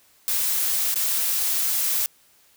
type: noise with dropouts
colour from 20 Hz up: blue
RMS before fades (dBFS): -23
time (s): 0.28-2.06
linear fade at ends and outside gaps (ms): 0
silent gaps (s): 0.942-0.958
effects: white hiss -58 dBFS RMS until 2.56 s